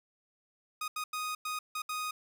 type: tone bursts at uneven times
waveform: sawtooth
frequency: 1244.5 Hz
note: D#6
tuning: in tune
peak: -30 dBFS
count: 6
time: 0.81-0.88 / 0.96-1.04 / 1.13-1.35 / 1.45-1.59 / 1.75-1.82 / 1.89-2.11 s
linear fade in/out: 5 ms
effects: none